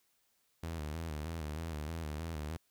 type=tone with vibrato; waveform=sawtooth; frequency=78.8 Hz; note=D#2; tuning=23 cents sharp; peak=-34 dBFS; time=0.63-2.57 s; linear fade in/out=5 ms; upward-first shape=square; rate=3.2 Hz; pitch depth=79 cents each way; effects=white hiss -75 dBFS RMS until 2.7 s